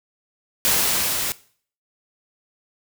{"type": "noise with level ramp", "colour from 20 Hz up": "white", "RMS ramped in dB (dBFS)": [-18, -25], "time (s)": [0.65, 1.32], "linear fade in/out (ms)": 0, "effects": ["noise-tail reverb RT60 0.5 s tail -19 dB re dry"]}